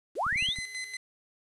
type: linear sweep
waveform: sine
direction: up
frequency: 246.2 to 3951 Hz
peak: -26 dBFS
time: 0.15-0.56 s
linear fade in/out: 50 ms
type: clicks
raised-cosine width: 5 ms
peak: -30 dBFS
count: 6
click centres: 0.266 / 0.327 / 0.359 / 0.425 / 0.488 / 0.587 s
type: tone with tremolo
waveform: sawtooth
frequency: 2035 Hz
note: C7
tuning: 49 cents flat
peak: -30 dBFS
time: 0.37-0.97 s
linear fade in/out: 5 ms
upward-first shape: square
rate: 5.3 Hz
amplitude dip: 60%
effects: resampled to 24000 Hz + 9-bit